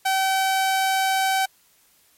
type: tone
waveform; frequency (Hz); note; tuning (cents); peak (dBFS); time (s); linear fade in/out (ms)
sawtooth; 767; G5; -38; -15; 0.05-1.46; 10
effects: white hiss -59 dBFS RMS until 2.17 s + MP3 64 kbps